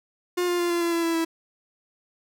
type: tone with pitch steps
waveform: 45% pulse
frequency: 356.2 / 352.1 / 348.1 / 344.1 / 340.1 / 336.2 / 332.3 / 328.5 Hz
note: F4 / F4 / F4 / F4 / F4 / E4 / E4 / E4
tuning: +34 / +14 / -6 / -26 / -46 / +34 / +14 / -6 cents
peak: -22 dBFS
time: 0.37-1.25 s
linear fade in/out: 10 ms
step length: 110 ms
effects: none